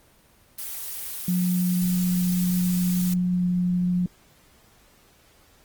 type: noise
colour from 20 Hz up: blue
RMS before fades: -33 dBFS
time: 0.58-3.14 s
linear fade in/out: 5 ms
type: tone with pitch glide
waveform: sine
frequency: 180 to 178.86 Hz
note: F#3 to F3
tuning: -47 to +42 cents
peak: -20 dBFS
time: 1.28-4.06 s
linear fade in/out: 2 ms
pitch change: -11 cents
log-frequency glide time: 3.28-3.46 s
effects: pink hiss -57 dBFS RMS until 5.64 s + Opus 24 kbps